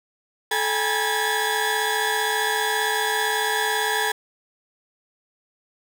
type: tone cluster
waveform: 30% pulse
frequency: 433.1 / 811 / 970 / 1657 / 1735 Hz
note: A4 / G#5 / B5 / G#6 / A6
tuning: -27 / -41 / -31 / -4 / -25 cents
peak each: -25 dBFS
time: 0.51-4.12 s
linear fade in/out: 5 ms
effects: none